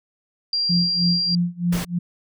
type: tone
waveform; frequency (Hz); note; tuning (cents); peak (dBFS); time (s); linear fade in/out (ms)
sine; 4755; D8; +21; -19; 0.53-1.35; 2
type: tone with tremolo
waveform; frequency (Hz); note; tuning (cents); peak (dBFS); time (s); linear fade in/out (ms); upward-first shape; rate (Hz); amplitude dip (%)
sine; 174.61; F3; 0; -16; 0.69-1.99; 10; sine; 3.2; 95
type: noise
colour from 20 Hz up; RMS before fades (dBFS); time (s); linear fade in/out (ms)
pink; -29; 1.72-1.85; 10
effects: none